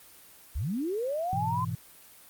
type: linear sweep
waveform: sine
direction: up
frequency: 47.89 to 1050 Hz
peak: -28 dBFS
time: 0.55-1.65 s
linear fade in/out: 10 ms
type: chord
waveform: sine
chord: E major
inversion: first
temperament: equal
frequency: 103.83 / 123.47 / 164.81 Hz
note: G#2 / B2 / E3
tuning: 0 / 0 / 0 cents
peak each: -34 dBFS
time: 1.33-1.75 s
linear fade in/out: 0 ms
effects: white hiss -53 dBFS RMS until 2.29 s + Opus 32 kbps